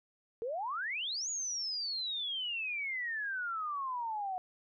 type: exponential two-way sweep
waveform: sine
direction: up then down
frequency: 440 to 6870 to 727 Hz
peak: -34 dBFS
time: 0.42-4.38 s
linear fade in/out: 0 ms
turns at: 1.29 s
effects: none